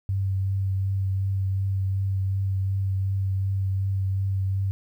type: tone with vibrato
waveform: sine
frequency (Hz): 96.6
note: G2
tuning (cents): -25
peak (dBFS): -22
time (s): 0.09-4.71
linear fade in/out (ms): 0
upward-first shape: triangle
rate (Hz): 2.7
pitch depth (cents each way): 18
effects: 10-bit